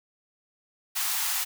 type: high-pass noise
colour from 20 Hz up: white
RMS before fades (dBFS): -28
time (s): 0.95-1.45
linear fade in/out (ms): 20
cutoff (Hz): 730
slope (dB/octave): 96
effects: none